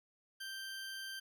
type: tone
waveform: 20% pulse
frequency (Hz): 1568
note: G6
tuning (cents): 0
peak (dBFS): -38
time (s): 0.4-1.2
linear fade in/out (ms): 10
effects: none